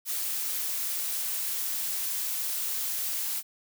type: noise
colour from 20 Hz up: blue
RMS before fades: -31 dBFS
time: 0.05-3.43 s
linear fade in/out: 50 ms
effects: none